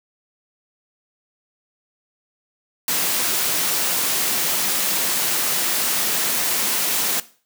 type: high-pass noise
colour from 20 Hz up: white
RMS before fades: -21 dBFS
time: 2.88-7.2 s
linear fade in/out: 2 ms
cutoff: 140 Hz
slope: 24 dB/octave
effects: noise-tail reverb RT60 0.4 s tail -17 dB re dry